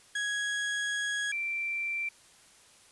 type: tone pair in turn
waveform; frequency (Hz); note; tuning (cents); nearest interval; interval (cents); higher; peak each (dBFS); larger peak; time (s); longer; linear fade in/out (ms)
35% pulse / sine; 1661.2 / 2349; G#6 / D7; 0 / 0; tritone; 600; second; -28 / -30; first; 0.15-1.32 / 1.32-2.09; first; 5
effects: white hiss -58 dBFS RMS until 2.91 s + resampled to 24000 Hz